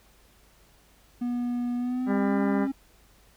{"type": "tone with pitch glide", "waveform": "triangle", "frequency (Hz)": [242.9, 271.1], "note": ["B3", "C#4"], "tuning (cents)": [-29, -38], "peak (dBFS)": -24, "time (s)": [1.21, 2.72], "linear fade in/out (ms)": 10, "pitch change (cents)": 191, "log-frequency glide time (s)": [1.77, 2.39]}
{"type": "harmonic tone", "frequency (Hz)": 199.7, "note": "G3", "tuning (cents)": 32, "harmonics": [1, 2, 3, 4, 5, 6, 7, 8, 9, 10], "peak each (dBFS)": [-25, -31, -35, -37, -39, -41, -42, -43, -44, -45], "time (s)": [2.06, 2.68], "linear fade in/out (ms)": 50}
{"effects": ["added 50 Hz sine -60 dBFS peak until 3.36 s", "pink hiss -60 dBFS RMS until 3.36 s"]}